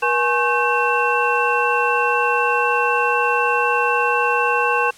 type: tone cluster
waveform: sine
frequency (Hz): 480.7 / 839 / 1085 / 1543 / 2698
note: B4 / G#5 / C#6 / G6 / E7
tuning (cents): -47 / +17 / -37 / -28 / +40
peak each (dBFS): -22 / -22 / -21 / -22 / -22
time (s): 0.02-4.91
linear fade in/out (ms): 10
effects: white hiss -45 dBFS RMS until 4.97 s + low-pass 9000 Hz 12 dB/octave